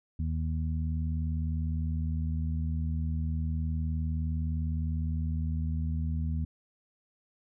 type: harmonic tone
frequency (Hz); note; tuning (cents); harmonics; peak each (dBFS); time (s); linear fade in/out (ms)
79.7; D#2; +42; 1 / 2 / 3; -29 / -35 / -39; 0.19-6.45; 5
effects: none